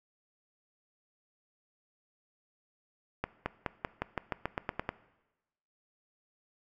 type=accelerating click train; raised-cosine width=0.5 ms; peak=-16 dBFS; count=12; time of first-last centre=3.24-4.891 s; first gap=220 ms; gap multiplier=0.92; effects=noise-tail reverb RT60 1.0 s tail -18 dB re dry